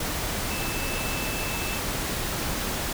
sine tone in noise, 2635 Hz, E7, 1 cent flat, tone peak -35 dBFS, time 0.5-1.78 s, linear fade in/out 5 ms, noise pink, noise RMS -29 dBFS, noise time 0-2.93 s, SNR -9 dB, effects none

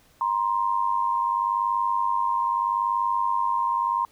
sine tone pair together, 945.7 / 1046.5 Hz, A#5 / C6, +25 / 0 cents, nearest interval major second, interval 175 cents, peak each -24 dBFS, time 0.21-4.05 s, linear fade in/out 2 ms, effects pink hiss -59 dBFS RMS until 4.11 s

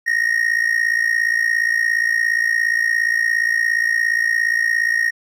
triangle tone with amplitude modulation, 1864.7 Hz, A#6, in tune, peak -10 dBFS, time 0.06-5.11 s, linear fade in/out 20 ms, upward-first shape sine, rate 57.2 Hz, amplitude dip 80%, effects none

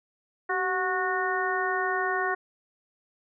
harmonic tone with a mistuned harmonic, 366.8 Hz, F#4, 15 cents flat, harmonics 1 / 2 / 3 / 4 / 5, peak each -31 / -31 / -31 / -31 / -31 dBFS, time 0.49-2.35 s, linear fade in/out 10 ms, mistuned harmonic 1, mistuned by +67 cents, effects none

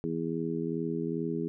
harmonic tone, 82.41 Hz, E2, in tune, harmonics 2 / 3 / 4 / 5, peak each -35 / -35 / -35 / -35 dBFS, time 0.04-1.48 s, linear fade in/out 0 ms, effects none

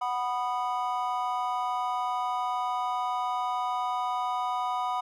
triangle chord, B major, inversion second, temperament just, 740.8 / 987.8 / 1234.7 Hz, F#5 / B5 / D#6, +2 / 0 / -14 cents, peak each -29 / -29 / -32 dBFS, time 0.01-5.01 s, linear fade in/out 10 ms, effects none

